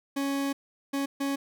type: tone bursts at uneven times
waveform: 40% pulse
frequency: 277.2 Hz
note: C#4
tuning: in tune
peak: -26 dBFS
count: 3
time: 0.16-0.53 / 0.93-1.06 / 1.2-1.36 s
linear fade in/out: 10 ms
effects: none